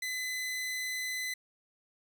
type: tone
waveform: sawtooth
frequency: 2017 Hz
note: B6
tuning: 36 cents sharp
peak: -30 dBFS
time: 0.02-1.34 s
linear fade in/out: 5 ms
effects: none